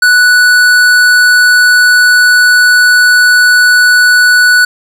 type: tone with tanh clipping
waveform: sine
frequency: 1480 Hz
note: F#6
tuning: in tune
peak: -5 dBFS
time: 0.02-4.65 s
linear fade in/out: 5 ms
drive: 16 dB
effects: none